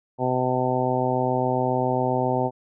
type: harmonic tone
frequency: 127.3 Hz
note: C3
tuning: 47 cents flat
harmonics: 1 / 2 / 3 / 4 / 5 / 6 / 7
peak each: -28 / -28 / -28 / -28 / -28 / -28 / -28 dBFS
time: 0.18-2.51 s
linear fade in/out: 50 ms
effects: none